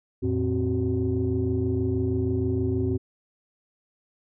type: tone cluster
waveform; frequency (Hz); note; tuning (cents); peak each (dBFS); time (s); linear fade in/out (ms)
sine; 85.9 / 112.2 / 262.2 / 376.2; F2 / A2 / C4 / F#4; -28 / +34 / +4 / +29; -27; 0.22-2.98; 20
effects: tanh soft clip ceiling -15 dBFS